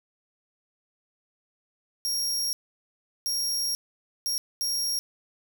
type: tone bursts at uneven times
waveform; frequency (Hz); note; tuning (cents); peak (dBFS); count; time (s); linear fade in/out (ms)
sawtooth; 5588; F8; 0; -23; 4; 2.05-2.53 / 3.26-3.75 / 4.26-4.38 / 4.61-4.99; 0
effects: 9-bit